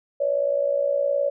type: tone with amplitude modulation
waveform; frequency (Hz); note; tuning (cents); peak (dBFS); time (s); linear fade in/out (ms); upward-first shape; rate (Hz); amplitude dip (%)
sine; 567; C#5; +39; -16; 0.2-1.3; 10; sine; 59.4; 75
effects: none